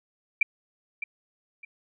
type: tone with echo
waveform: sine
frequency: 2349 Hz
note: D7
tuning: in tune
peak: -16 dBFS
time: 0.41-0.43 s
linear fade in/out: 5 ms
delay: 610 ms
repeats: 2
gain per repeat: -12 dB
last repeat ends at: 1.65 s
effects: none